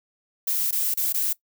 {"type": "noise with dropouts", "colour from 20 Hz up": "violet", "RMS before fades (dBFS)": -24, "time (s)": [0.47, 1.33], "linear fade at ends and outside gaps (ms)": 5, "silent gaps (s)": [[0.71, 0.725], [0.941, 0.972], [1.126, 1.142]], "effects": ["noise-tail reverb RT60 0.1 s tail -20 dB re dry"]}